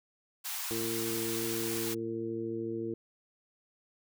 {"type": "high-pass noise", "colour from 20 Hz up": "white", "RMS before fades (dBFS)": -37, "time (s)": [0.44, 1.95], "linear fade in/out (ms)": 20, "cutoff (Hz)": 710, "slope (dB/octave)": 48}
{"type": "harmonic tone", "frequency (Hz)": 113.7, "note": "A#2", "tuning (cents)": -43, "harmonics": [1, 2, 3, 4], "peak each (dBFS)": [-44, -41, -35, -39], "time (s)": [0.71, 2.94], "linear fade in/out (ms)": 0}
{"effects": []}